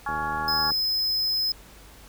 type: harmonic tone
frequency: 279.9 Hz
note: C#4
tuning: 17 cents sharp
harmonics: 3 / 4 / 5 / 6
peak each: -29 / -31 / -33 / -35 dBFS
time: 0.06-0.71 s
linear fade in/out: 5 ms
type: click train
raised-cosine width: 2 ms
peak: -25 dBFS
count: 50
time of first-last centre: 0.09-0.718 s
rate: 78 Hz
type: tone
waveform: square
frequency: 5100 Hz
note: D#8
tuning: 42 cents sharp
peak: -23 dBFS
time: 0.48-1.52 s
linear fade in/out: 2 ms
effects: added 50 Hz sine -50 dBFS peak until 2.08 s + pink hiss -50 dBFS RMS until 2.08 s